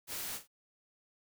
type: noise with echo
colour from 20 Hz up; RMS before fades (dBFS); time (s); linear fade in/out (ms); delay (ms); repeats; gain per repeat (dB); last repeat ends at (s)
white; -40; 0.07-0.4; 50; 39; 2; -10; 0.478
effects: none